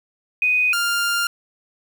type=tone pair in turn; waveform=sine / sawtooth; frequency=2493 / 1399.1 Hz; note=D#7 / F6; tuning=+3 / +3 cents; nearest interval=minor seventh; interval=1000 cents; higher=first; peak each=-15 dBFS; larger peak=neither; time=0.42-0.73 / 0.73-1.27 s; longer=second; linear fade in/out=2 ms; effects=8-bit